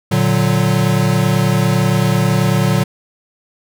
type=chord; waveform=square; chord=Bb augmented; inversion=none; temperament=equal; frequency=116.54 / 146.83 / 185 Hz; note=Bb2 / D3 / F#3; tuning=0 / 0 / 0 cents; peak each=-17 dBFS; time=0.11-2.84 s; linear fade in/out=10 ms; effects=none

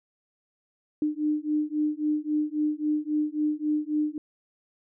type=beating tone pair; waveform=sine; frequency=300.3 / 304 Hz; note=D4 / D#4; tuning=+39 / -40 cents; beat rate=3.7 Hz; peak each=-27 dBFS; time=1.02-4.18 s; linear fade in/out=2 ms; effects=none

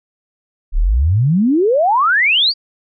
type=exponential sweep; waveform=sine; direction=up; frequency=30.87 to 4821 Hz; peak=-10 dBFS; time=0.72-2.54 s; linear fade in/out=50 ms; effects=none

